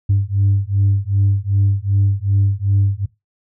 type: beating tone pair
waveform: sine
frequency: 98 / 100.6 Hz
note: G2 / G2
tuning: 0 / +45 cents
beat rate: 2.6 Hz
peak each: -15 dBFS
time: 0.09-3.06 s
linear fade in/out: 10 ms
effects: noise-tail reverb RT60 0.2 s tail -19 dB re dry + tanh soft clip ceiling -8 dBFS